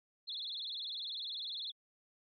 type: tone with vibrato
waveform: sine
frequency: 3804 Hz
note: A#7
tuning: 34 cents sharp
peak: -39 dBFS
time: 0.27-1.72 s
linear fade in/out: 20 ms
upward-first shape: sine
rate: 20 Hz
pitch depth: 210 cents each way
effects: AAC 64 kbps